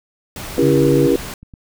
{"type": "noise", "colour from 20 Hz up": "pink", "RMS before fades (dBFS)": -30, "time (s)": [0.36, 1.34], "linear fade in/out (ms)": 2}
{"type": "chord", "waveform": "sine", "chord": "C# diminished seventh", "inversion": "none", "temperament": "just", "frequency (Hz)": [277.2, 332.6, 399.1, 479], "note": ["C#4", "E4", "G4", "Bb4"], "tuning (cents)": [0, 16, 31, 47], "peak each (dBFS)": -17, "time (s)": [0.58, 1.16], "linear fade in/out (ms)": 2}
{"type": "tone", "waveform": "sine", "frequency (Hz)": 142.1, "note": "C#3", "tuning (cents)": 43, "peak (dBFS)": -17, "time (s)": [0.62, 1.07], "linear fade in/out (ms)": 10}
{"type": "clicks", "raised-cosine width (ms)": 5, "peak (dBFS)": -26, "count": 3, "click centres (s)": [1.286, 1.43, 1.538]}
{"effects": []}